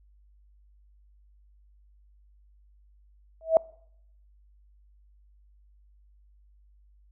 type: tone with exponential growth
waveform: sine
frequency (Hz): 648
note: E5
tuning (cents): -30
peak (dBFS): -11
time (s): 3.41-3.57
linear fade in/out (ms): 1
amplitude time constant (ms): 33
effects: noise-tail reverb RT60 0.7 s tail -24 dB re dry + added 50 Hz sine -56 dBFS peak until 7.11 s